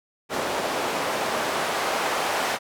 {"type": "noise with band-pass filter sweep", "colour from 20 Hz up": "white", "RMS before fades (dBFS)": -26, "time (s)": [0.29, 2.59], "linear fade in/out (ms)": 50, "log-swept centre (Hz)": [500, 790], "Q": 0.94, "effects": []}